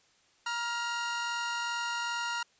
sawtooth tone pair together, 947.5 / 1400 Hz, A#5 / F6, +28 / +4 cents, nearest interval perfect fifth, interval 676 cents, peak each -31 / -30 dBFS, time 0.46-2.43 s, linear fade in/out 5 ms, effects white hiss -66 dBFS RMS until 2.59 s + resampled to 16000 Hz

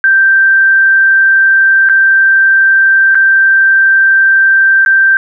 sine tone with dropouts, 1568 Hz, G6, in tune, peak -4 dBFS, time 0.04-5.17 s, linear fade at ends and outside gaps 1 ms, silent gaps 1.889-1.896 / 3.147-3.153 / 4.85-4.861 s, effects none

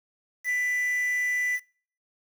triangle tone with quantisation, 1986 Hz, B6, 9 cents sharp, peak -22 dBFS, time 0.44-1.6 s, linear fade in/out 50 ms, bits 7, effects noise-tail reverb RT60 0.5 s tail -26 dB re dry

